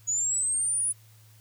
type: linear sweep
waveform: sine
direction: up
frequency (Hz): 6760 to 9960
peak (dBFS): -24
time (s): 0.07-0.93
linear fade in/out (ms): 20
effects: added 109 Hz sine -53 dBFS peak until 1.4 s + white hiss -60 dBFS RMS until 1.4 s